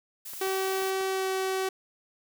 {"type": "noise", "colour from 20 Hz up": "blue", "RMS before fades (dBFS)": -40, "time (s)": [0.25, 0.91], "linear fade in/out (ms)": 10}
{"type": "clicks", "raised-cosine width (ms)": 0.5, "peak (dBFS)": -31, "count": 4, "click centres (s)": [0.335, 0.471, 0.82, 1.01]}
{"type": "tone with pitch glide", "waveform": "sawtooth", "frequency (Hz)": [382.3, 379.9], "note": ["G4", "F#4"], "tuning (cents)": [-43, 46], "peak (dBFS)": -23, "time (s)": [0.41, 1.69], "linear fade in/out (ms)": 5, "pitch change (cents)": -11, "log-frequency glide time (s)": [1.07, 1.28]}
{"effects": []}